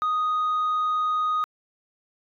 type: tone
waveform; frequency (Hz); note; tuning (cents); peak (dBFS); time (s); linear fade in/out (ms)
sine; 1244.5; D#6; 0; -19; 0.02-1.44; 0
effects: tanh soft clip ceiling -20 dBFS